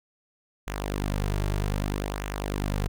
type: tone with flanger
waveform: sawtooth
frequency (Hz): 50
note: G1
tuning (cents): +35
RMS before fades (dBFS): -29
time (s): 0.67-2.88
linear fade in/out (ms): 5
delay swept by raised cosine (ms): 0.21 to 4.01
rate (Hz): 0.63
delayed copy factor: -0.55
effects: none